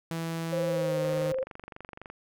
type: tone with pitch glide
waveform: sawtooth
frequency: 164.81 to 154.66 Hz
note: E3 to D#3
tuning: 0 to -10 cents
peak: -27 dBFS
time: 0.11-1.32 s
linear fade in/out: 0 ms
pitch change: -110 cents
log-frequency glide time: 0.68-0.99 s
type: tone with vibrato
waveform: sine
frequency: 523.3 Hz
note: C5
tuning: in tune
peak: -27 dBFS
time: 0.52-1.44 s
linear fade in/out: 10 ms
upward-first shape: sine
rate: 19 Hz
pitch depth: 44 cents each way
type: click train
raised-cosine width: 0.5 ms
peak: -27 dBFS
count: 26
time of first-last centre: 1.05-2.1 s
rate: 23.8 Hz
effects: none